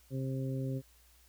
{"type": "harmonic tone", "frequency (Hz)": 132.7, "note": "C3", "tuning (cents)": 25, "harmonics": [1, 2, 3, 4], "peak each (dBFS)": [-34, -39, -44, -45], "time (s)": [0.1, 0.82], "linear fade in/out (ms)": 50, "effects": ["added 60 Hz sine -63 dBFS peak until 1.28 s", "white hiss -65 dBFS RMS until 1.28 s"]}